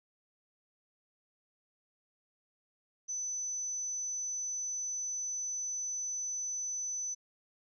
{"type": "tone", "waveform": "sine", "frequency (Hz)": 6020, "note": "F#8", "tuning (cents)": 29, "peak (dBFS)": -34, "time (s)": [3.08, 7.15], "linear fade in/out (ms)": 20, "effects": []}